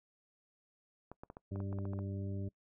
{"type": "clicks", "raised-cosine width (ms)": 1, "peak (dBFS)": -33, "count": 11, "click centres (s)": [1.116, 1.235, 1.301, 1.369, 1.559, 1.603, 1.728, 1.787, 1.854, 1.934, 1.99]}
{"type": "harmonic tone", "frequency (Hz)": 98.3, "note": "G2", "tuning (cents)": 5, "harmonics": [1, 2, 3, 4, 6], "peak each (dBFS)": [-38, -44, -48, -50, -54], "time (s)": [1.51, 2.49], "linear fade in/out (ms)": 10}
{"effects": ["noise-tail reverb RT60 0.1 s tail -23 dB re dry"]}